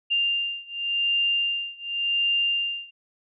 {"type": "beating tone pair", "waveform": "sine", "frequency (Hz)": [2794, 2794.9], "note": ["F7", "F7"], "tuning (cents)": [0, 1], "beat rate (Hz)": 0.9, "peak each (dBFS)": [-25, -26], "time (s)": [0.1, 2.91], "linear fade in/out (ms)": 20, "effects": []}